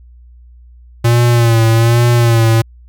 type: tone with vibrato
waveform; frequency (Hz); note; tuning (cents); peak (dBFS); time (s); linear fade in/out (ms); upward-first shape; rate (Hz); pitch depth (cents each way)
square; 116.54; A#2; 0; -8; 1.04-2.62; 10; sine; 1.2; 52
effects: added 60 Hz sine -37 dBFS peak until 2.88 s